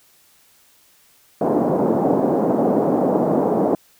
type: band-pass noise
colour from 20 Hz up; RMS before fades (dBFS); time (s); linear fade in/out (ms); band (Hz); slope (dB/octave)
pink; -18; 1.41-3.75; 2; 200 to 750; 24
effects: white hiss -55 dBFS RMS until 3.99 s